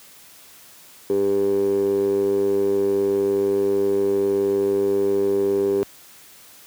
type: tone with band-pass filter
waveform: 15% pulse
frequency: 99.2 Hz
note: G2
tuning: 21 cents sharp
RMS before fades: -20 dBFS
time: 1.1-5.83 s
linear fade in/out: 0 ms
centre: 420 Hz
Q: 9.4
effects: white hiss -47 dBFS RMS until 6.66 s + high-pass 60 Hz 12 dB/octave